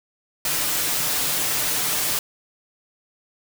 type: noise with comb filter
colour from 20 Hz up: white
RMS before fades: -23 dBFS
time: 0.45-2.19 s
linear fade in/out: 2 ms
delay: 6.7 ms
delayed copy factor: +0.5
effects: none